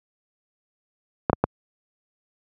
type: clicks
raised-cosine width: 1 ms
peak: -3 dBFS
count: 3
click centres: 1.298 / 1.331 / 1.44 s
effects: high-pass 80 Hz 12 dB/octave